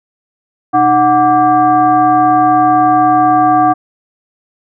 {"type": "tone with frequency modulation", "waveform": "sine", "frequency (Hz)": 737, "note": "F#5", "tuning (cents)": -7, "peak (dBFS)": -6, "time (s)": [0.73, 3.74], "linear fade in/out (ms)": 20, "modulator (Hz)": 431, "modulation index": 0.92, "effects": []}